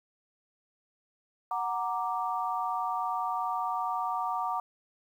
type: chord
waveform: sine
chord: Gb augmented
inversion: none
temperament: equal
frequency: 740 / 932.3 / 1174.7 Hz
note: Gb5 / Bb5 / D6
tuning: 0 / 0 / 0 cents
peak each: -33 dBFS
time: 1.51-4.6 s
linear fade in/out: 2 ms
effects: 10-bit